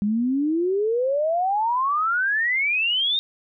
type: exponential sweep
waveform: sine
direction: up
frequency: 200 to 3729 Hz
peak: -19 dBFS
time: 0.02-3.19 s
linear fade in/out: 0 ms
effects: none